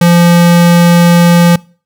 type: tone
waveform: square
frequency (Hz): 172.5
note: F3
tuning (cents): -21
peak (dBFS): -4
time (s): 0.01-1.56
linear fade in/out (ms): 5
effects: noise-tail reverb RT60 0.4 s tail -24 dB re dry